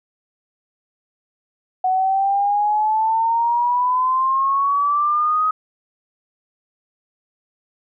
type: exponential sweep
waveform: sine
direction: up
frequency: 740 to 1266 Hz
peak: -15 dBFS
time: 1.84-5.51 s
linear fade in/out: 5 ms
effects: none